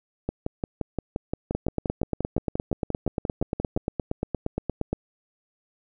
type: two click trains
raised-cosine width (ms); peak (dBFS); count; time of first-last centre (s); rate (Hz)
2; -12 / -13; 30 / 21; 1.55-4.93 / 0.29-3.774; 8.58 / 5.74
effects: none